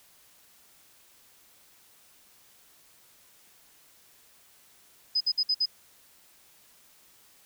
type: tone bursts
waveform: sine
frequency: 5020 Hz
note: D#8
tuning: 15 cents sharp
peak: -22 dBFS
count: 5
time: 5.15-5.659 s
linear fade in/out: 10 ms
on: 57 ms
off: 56 ms
effects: white hiss -59 dBFS RMS until 7.45 s